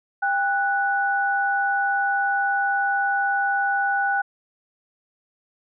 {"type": "tone pair together", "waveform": "sine", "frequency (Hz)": [796.3, 1480], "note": ["G5", "F#6"], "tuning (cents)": [27, 0], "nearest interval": "major seventh", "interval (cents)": 1073, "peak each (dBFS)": -22, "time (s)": [0.22, 4.22], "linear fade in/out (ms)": 10, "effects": []}